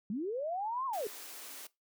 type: linear two-way sweep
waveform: sine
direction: up then down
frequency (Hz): 185.9 to 1096 to 381.7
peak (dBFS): -33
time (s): 0.1-1.07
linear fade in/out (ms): 2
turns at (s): 0.86
type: high-pass noise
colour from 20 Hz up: white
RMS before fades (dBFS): -47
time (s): 0.93-1.67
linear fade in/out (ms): 5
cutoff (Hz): 240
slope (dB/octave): 96
effects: noise-tail reverb RT60 0.2 s tail -20 dB re dry